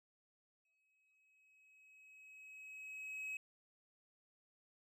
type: tone with exponential growth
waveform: triangle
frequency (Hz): 2555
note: D#7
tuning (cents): +45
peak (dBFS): -39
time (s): 0.65-3.37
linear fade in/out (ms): 2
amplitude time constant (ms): 590
effects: none